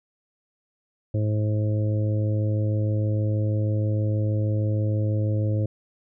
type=harmonic tone; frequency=106.3 Hz; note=G#2; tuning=41 cents sharp; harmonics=1 / 2 / 3 / 4 / 5 / 6; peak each=-21 / -35 / -32 / -39 / -33 / -46 dBFS; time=1.14-5.66 s; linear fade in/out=5 ms; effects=none